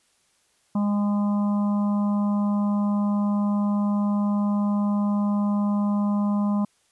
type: harmonic tone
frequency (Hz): 204.9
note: G#3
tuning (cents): -23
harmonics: 1 / 3 / 4 / 5 / 6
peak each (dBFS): -20 / -36 / -38 / -35 / -43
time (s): 0.75-6.65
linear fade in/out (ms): 5
effects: white hiss -65 dBFS RMS until 6.91 s + resampled to 24000 Hz